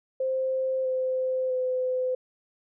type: tone with pitch steps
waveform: sine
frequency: 523.3 / 516.4 / 509.6 Hz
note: C5 / C5 / C5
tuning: 0 / -23 / -46 cents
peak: -24 dBFS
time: 0.2-2.15 s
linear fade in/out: 5 ms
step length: 650 ms
effects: none